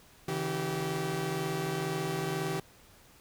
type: tone cluster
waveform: sawtooth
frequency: 140.1 / 162.1 / 385.7 Hz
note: C#3 / E3 / G4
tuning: +19 / -29 / -28 cents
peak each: -34 / -31 / -30 dBFS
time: 0.28-2.6 s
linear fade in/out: 5 ms
effects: pink hiss -58 dBFS RMS until 3.2 s